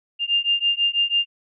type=beating tone pair; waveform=sine; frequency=2800 / 2806.1 Hz; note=F7 / F7; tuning=+4 / +8 cents; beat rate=6.1 Hz; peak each=-21 dBFS; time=0.19-1.26 s; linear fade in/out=50 ms; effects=none